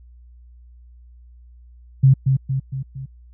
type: tone with echo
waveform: sine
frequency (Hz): 133.7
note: C3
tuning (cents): +38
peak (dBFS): -8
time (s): 2.03-2.14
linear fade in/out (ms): 10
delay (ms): 230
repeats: 4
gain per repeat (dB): -5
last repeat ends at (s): 3.06
effects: added 60 Hz sine -43 dBFS peak until 3.33 s